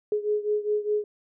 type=beating tone pair; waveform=sine; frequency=418.4 / 423.3 Hz; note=G#4 / G#4; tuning=+13 / +33 cents; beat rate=4.9 Hz; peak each=-25 / -28 dBFS; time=0.12-1.04 s; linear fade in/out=2 ms; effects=none